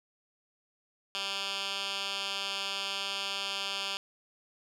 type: tone with band-pass filter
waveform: 10% pulse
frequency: 196.9 Hz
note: G3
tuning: 8 cents sharp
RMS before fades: -35 dBFS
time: 1.15-3.97 s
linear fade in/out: 0 ms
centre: 3600 Hz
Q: 2.2
effects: none